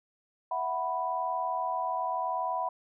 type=chord; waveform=sine; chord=E suspended second; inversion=none; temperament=equal; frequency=659.3 / 740 / 987.8 Hz; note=E5 / F#5 / B5; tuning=0 / 0 / 0 cents; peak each=-36 / -33 / -31 dBFS; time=0.51-2.69 s; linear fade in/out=5 ms; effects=none